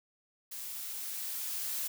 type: noise with level ramp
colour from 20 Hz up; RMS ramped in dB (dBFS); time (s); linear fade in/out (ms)
blue; -42 to -35; 0.51-1.88; 10
effects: none